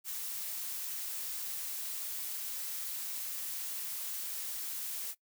blue noise, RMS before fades -39 dBFS, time 0.04-5.15 s, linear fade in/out 50 ms, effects noise-tail reverb RT60 0.1 s tail -19 dB re dry

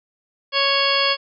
harmonic tone, 554.4 Hz, C#5, in tune, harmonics 1 / 2 / 3 / 4 / 5 / 6 / 8 / 9, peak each -24 / -23 / -27 / -26 / -24 / -23 / -23 / -27 dBFS, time 0.52-1.17 s, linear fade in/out 50 ms, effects none

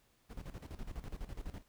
brown noise with tremolo, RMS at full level -43 dBFS, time 0.29-1.63 s, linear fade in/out 20 ms, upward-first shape square, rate 12 Hz, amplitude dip 75%, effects pink hiss -72 dBFS RMS until 1.68 s

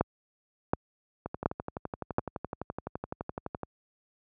two click trains, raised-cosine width 1 ms, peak -20 / -10 dBFS, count 29 / 4, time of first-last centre 1.26-3.633 / 0.01-2.184 s, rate 11.8 / 1.38 Hz, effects high-pass 60 Hz 12 dB/octave

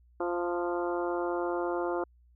harmonic tone with a mistuned harmonic, 174.3 Hz, F3, 3 cents flat, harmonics 2 / 3 / 4 / 5 / 6 / 7 / 8, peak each -31 / -35 / -37 / -39 / -41 / -42 / -43 dBFS, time 0.2-2.04 s, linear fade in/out 5 ms, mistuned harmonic 5, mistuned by +18 cents, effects added 60 Hz sine -58 dBFS peak until 2.35 s

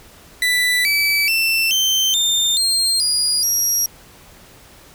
30% pulse tone with pitch steps, 1981 / 2302 / 2675 / 3109 / 3612 / 4198 / 4878 / 5668 Hz, B6 / D7 / E7 / G7 / A7 / C8 / D#8 / F8, +5 / -35 / +25 / -15 / +45 / +5 / -35 / +25 cents, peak -12 dBFS, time 0.42-3.86 s, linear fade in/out 2 ms, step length 430 ms, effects pink hiss -45 dBFS RMS until 4.94 s

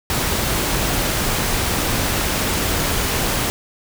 pink noise, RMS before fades -20 dBFS, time 0.1-3.5 s, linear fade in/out 0 ms, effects none

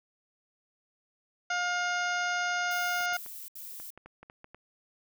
harmonic tone, 711 Hz, F5, 31 cents sharp, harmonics 1 / 2 / 3 / 4 / 5 / 6 / 7 / 8 / 9, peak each -33 / -30 / -38 / -41 / -45 / -49 / -44 / -49 / -42 dBFS, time 1.5-3.17 s, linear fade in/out 5 ms
violet noise bursts, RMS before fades -43 dBFS, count 3, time 2.71-3.904 s, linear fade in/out 2 ms, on 350 ms, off 72 ms
clicks, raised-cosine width 0.5 ms, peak -33 dBFS, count 10, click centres 3.007 / 3.125 / 3.262 / 3.8 / 3.976 / 4.06 / 4.23 / 4.299 / 4.444 / 4.546 s
effects none

